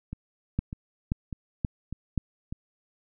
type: two click trains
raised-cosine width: 5 ms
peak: -13 / -22 dBFS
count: 4 / 5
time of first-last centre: 0.59-2.177 / 0.13-2.525 s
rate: 1.89 / 1.67 Hz
effects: none